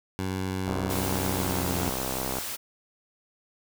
15% pulse tone with pitch glide, 94.2 to 89.12 Hz, F#2 to F2, +32 to +36 cents, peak -22 dBFS, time 0.19-1.89 s, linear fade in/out 0 ms, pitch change -96 cents, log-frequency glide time 1.3-1.71 s
click train, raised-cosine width 1 ms, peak -17 dBFS, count 112, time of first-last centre 0.68-2.385 s, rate 65.1 Hz
white noise, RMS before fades -34 dBFS, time 0.89-2.57 s, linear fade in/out 20 ms
effects none

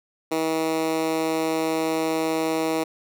10% pulse tone with high-pass filter, 160.3 Hz, E3, 48 cents flat, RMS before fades -24 dBFS, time 0.31-2.84 s, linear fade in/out 10 ms, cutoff 340 Hz, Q 2, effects none

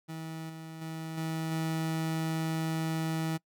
30% pulse tone with level steps, 160.8 Hz, E3, 43 cents flat, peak -35 / -39 / -34 / -29 / -27 dBFS, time 0.08-3.38 s, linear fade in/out 20 ms, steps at 0.49 / 0.81 / 1.17 / 1.51 s, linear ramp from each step 10 ms, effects noise-tail reverb RT60 0.1 s tail -24 dB re dry

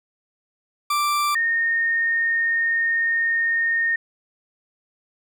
40% pulse / sine tone pair in turn, 1175 / 1839 Hz, D6 / A#6, +1 / -24 cents, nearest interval minor sixth, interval 775 cents, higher second, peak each -18 dBFS, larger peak neither, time 0.9-1.35 / 1.35-3.96 s, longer second, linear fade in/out 5 ms, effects none

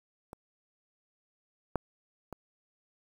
clicks, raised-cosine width 1 ms, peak -29 / -14 / -26 dBFS, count 3, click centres 0.331 / 1.757 / 2.327 s, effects 8-bit

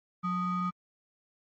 triangle ring-modulated tone, 530 Hz, C5, 22 cents sharp, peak -23 dBFS, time 0.23-0.71 s, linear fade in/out 20 ms, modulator 711 Hz, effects MP3 32 kbps

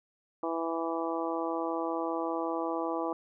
harmonic tone, 165.2 Hz, E3, 4 cents sharp, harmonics 2 / 3 / 4 / 5 / 6 / 7, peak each -34 / -36 / -37 / -38 / -39 / -39 dBFS, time 0.43-3.13 s, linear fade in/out 2 ms, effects none

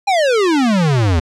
square exponential sweep, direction down, 827 to 77.5 Hz, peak -12 dBFS, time 0.07-1.2 s, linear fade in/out 10 ms, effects low-pass 6000 Hz 12 dB/octave

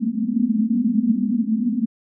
pink band-pass noise, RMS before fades -20 dBFS, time 0-1.86 s, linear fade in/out 20 ms, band 210 to 250 Hz, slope 96 dB/octave, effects none

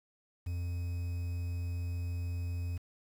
triangle tone with quantisation, 87.31 Hz, F2, in tune, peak -31 dBFS, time 0.46-2.78 s, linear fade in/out 10 ms, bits 9, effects none

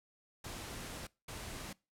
pink noise bursts at uneven times, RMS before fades -45 dBFS, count 2, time 0.44-1.07 / 1.28-1.73 s, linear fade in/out 5 ms, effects noise-tail reverb RT60 0.3 s tail -24 dB re dry + low-pass 12000 Hz 12 dB/octave

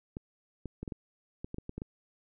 clicks, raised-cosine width 3 ms, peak -25 dBFS, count 11, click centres 0.169 / 0.657 / 0.83 / 0.878 / 0.922 / 1.445 / 1.544 / 1.584 / 1.694 / 1.78 / 1.819 s, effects none

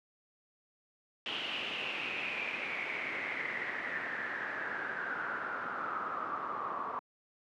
pink noise with low-pass filter sweep, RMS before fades -37 dBFS, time 1.26-6.99 s, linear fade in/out 0 ms, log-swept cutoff 3000 to 1100 Hz, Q 8, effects high-pass 300 Hz 12 dB/octave

